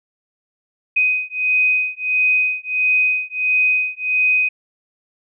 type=beating tone pair; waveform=sine; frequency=2505 / 2506.5 Hz; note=D#7 / D#7; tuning=+11 / +12 cents; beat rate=1.5 Hz; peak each=-18 dBFS; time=0.96-4.49 s; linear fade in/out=10 ms; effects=none